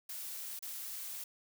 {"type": "noise with dropouts", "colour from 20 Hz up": "blue", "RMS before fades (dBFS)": -43, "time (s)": [0.09, 1.24], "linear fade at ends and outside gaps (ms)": 5, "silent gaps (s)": [0.592, 0.624], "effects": []}